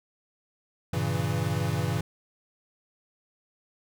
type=chord; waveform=square; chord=G diminished seventh; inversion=none; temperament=equal; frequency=98 / 116.54 / 138.59 / 164.81 Hz; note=G2 / Bb2 / Db3 / Fb3; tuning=0 / 0 / 0 / 0 cents; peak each=-32 dBFS; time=0.93-2.01 s; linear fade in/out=5 ms; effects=none